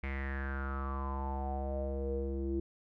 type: tone with low-pass filter sweep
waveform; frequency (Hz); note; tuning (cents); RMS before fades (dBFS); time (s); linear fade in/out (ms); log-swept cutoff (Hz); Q
square; 67.9; C#2; -35; -36; 0.03-2.6; 5; 2200 to 340; 7.9
effects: none